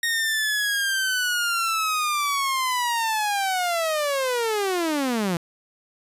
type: linear sweep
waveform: sawtooth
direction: down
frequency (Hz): 1864.7 to 163.3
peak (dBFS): -18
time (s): 0.03-5.37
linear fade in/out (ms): 2
effects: resampled to 32000 Hz